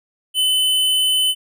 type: tone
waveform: square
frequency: 3026 Hz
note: F#7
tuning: 38 cents sharp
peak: -15 dBFS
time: 0.34-1.35 s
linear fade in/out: 50 ms
effects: none